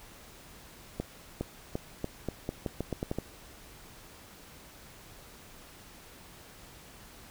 accelerating click train, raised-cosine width 2 ms, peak -18 dBFS, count 12, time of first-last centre 1-3.186 s, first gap 410 ms, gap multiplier 0.84, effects pink hiss -52 dBFS RMS until 7.3 s

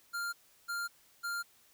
square tone bursts, 1396.9 Hz, F6, in tune, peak -35 dBFS, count 3, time 0.13-1.43 s, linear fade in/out 20 ms, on 200 ms, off 350 ms, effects white hiss -65 dBFS RMS until 1.73 s

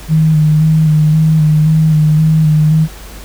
sine tone with vibrato, 155.56 Hz, D#3, in tune, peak -6 dBFS, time 0.08-2.88 s, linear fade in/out 50 ms, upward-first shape square, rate 1.9 Hz, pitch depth 24 cents each way, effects added 50 Hz sine -30 dBFS peak until 3.24 s + pink hiss -34 dBFS RMS until 3.24 s

